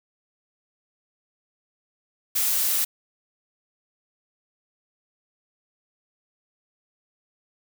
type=noise; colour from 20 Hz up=blue; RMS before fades=-23 dBFS; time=2.35-2.85 s; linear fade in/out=10 ms; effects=none